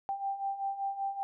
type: beating tone pair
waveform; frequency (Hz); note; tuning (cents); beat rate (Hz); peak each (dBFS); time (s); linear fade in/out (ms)
sine; 784 / 789.2; G5 / G5; 0 / +11; 5.2; -38 / -33; 0.09-1.23; 0
effects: none